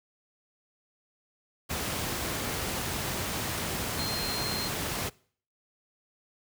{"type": "tone in noise", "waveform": "sine", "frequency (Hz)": 4186, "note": "C8", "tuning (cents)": 0, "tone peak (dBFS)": -33, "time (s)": [3.98, 4.69], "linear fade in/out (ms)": 20, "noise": "pink", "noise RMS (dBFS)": -32, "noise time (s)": [1.69, 5.1], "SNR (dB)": -4, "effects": ["noise-tail reverb RT60 0.5 s tail -23 dB re dry", "high-pass 60 Hz 12 dB/octave"]}